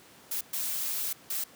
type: noise bursts at uneven times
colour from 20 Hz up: blue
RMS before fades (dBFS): -32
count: 3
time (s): 0.31-0.41 / 0.53-1.13 / 1.3-1.44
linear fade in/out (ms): 5
effects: pink hiss -54 dBFS RMS until 1.55 s + high-pass 150 Hz 12 dB/octave